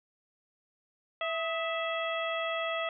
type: harmonic tone with a mistuned harmonic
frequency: 659.3 Hz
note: E5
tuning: in tune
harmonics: 1 / 2 / 3 / 4 / 5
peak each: -33 / -36 / -38 / -39 / -40 dBFS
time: 1.21-2.89 s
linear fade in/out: 2 ms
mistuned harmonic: 2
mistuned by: -60 cents
effects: none